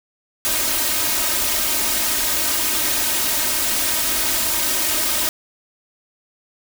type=noise with comb filter; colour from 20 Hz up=white; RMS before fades=-20 dBFS; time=0.45-5.29 s; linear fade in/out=0 ms; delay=3.2 ms; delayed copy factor=+0.95; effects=none